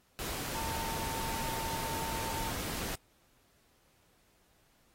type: tone in noise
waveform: sine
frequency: 902 Hz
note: A5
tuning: 43 cents sharp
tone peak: -38 dBFS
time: 0.55-2.5 s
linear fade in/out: 0 ms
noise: pink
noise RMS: -38 dBFS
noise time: 0.19-2.95 s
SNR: -3 dB
effects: pink hiss -69 dBFS RMS until 4.94 s + AAC 48 kbps